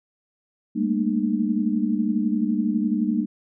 sine tone cluster, 201.4 / 219.8 / 231.7 / 301.8 Hz, G3 / A3 / A#3 / D4, +47 / -2 / -10 / +47 cents, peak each -25 / -27 / -24 / -26 dBFS, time 0.75-3.26 s, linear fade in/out 20 ms, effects none

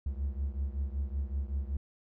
triangle beating tone pair, 67.3 / 72.6 Hz, C2 / D2, +49 / -19 cents, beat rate 5.3 Hz, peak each -31 / -34 dBFS, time 0.06-1.77 s, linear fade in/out 5 ms, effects none

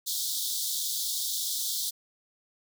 pink high-pass noise, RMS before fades -31 dBFS, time 0.06-1.91 s, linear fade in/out 20 ms, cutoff 3400 Hz, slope 96 dB/octave, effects none

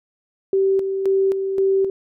sine tone with tremolo, 387.2 Hz, G4, 21 cents flat, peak -14 dBFS, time 0.53-1.9 s, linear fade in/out 2 ms, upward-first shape square, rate 1.9 Hz, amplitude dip 50%, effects none

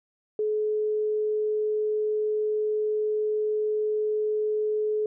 sine tone, 426.8 Hz, G#4, 47 cents sharp, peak -23 dBFS, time 0.39-5.06 s, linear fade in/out 2 ms, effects none

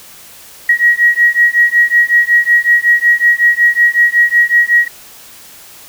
sine beating tone pair, 1900 / 1905.4 Hz, A#6 / A#6, +33 / +37 cents, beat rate 5.4 Hz, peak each -10 dBFS, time 0.69-4.88 s, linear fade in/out 5 ms, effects white hiss -37 dBFS RMS until 5.88 s

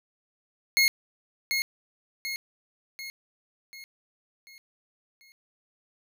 25% pulse tone with echo, 2159 Hz, C#7, 46 cents flat, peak -15 dBFS, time 0.77-0.88 s, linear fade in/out 0 ms, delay 740 ms, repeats 6, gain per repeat -6 dB, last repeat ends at 5.32 s, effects none

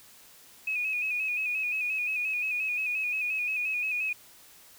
sine tone with vibrato, 2510 Hz, D#7, 15 cents sharp, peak -27 dBFS, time 0.67-4.13 s, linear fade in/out 5 ms, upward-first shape square, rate 5.7 Hz, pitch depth 40 cents each way, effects white hiss -54 dBFS RMS until 4.78 s

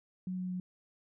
sine tone with pitch steps, 184.2 / 183.14 / 182.08 Hz, F#3 / F#3 / F#3, -7 / -17 / -28 cents, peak -34 dBFS, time 0.27-0.6 s, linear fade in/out 2 ms, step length 110 ms, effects none

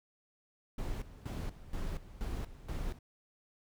brown noise with tremolo, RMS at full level -37 dBFS, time 0.78-2.99 s, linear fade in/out 5 ms, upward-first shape square, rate 2.1 Hz, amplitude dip 80%, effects none

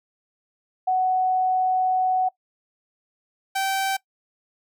sine / sawtooth tone pair in turn, 744 / 774.9 Hz, F#5 / G5, +9 / -20 cents, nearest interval minor second, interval 71 cents, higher second, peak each -18 dBFS, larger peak neither, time 0.87-2.29 / 3.55-3.97 s, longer first, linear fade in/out 10 ms, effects noise-tail reverb RT60 0.1 s tail -21 dB re dry

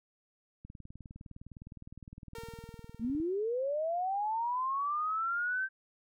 click train, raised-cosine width 5 ms, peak -35 dBFS, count 51, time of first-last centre 0.65-3.201 s, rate 19.6 Hz
sawtooth tone with exponential decay, 459.4 Hz, A#4, 25 cents flat, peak -38 dBFS, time 2.35-3.6 s, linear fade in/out 2 ms, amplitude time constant 270 ms
sine linear sweep, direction up, 210 to 1568 Hz, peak -30 dBFS, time 2.99-5.69 s, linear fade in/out 50 ms
effects none

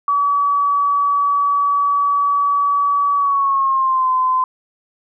sine tone with pitch glide, 1141 to 1028.3 Hz, C#6 to C6, +50 to -30 cents, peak -13 dBFS, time 0.08-4.44 s, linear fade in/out 2 ms, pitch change -180 cents, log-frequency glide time 3.16-4.1 s, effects none

